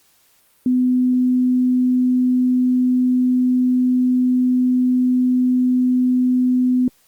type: tone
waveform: sine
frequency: 251.8 Hz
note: B3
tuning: 34 cents sharp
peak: -13 dBFS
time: 0.66-6.88 s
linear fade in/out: 2 ms
effects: white hiss -57 dBFS RMS until 7.07 s + Opus 48 kbps